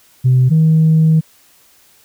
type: tone pair in turn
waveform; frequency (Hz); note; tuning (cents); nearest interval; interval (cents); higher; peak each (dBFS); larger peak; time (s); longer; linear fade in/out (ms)
sine; 128.1 / 158.97; C3 / D#3; -36 / +38; major third; 374; second; -6; neither; 0.24-0.5 / 0.5-1.21; second; 20
effects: tanh soft clip ceiling -4 dBFS + white hiss -50 dBFS RMS until 2.04 s